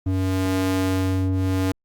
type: ring-modulated tone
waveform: square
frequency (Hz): 94.2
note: F#2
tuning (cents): +32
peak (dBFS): -17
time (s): 0.06-1.72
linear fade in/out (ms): 5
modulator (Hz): 188
effects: Opus 32 kbps